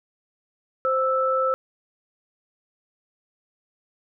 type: tone pair together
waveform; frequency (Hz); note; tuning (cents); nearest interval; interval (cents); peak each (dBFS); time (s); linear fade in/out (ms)
sine; 523.2 / 1318.5; C5 / E6; 0 / 0; octave + major third; 1600; -22; 0.85-1.54; 0
effects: none